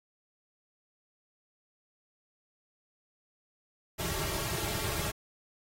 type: noise with comb filter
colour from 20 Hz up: pink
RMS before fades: -34 dBFS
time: 3.98-5.12 s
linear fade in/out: 20 ms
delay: 4 ms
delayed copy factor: -0.9
effects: AAC 48 kbps